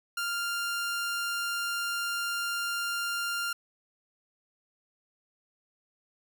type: tone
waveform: sawtooth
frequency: 1396 Hz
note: F6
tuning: 1 cent flat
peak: -26 dBFS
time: 0.17-3.53 s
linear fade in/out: 5 ms
effects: none